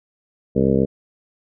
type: harmonic tone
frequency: 67 Hz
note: C2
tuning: 42 cents sharp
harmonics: 1 / 2 / 3 / 4 / 5 / 6 / 7 / 8 / 9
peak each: -29 / -23 / -19 / -22 / -29 / -22 / -21 / -28 / -31 dBFS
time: 0.55-0.86 s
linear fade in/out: 20 ms
effects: none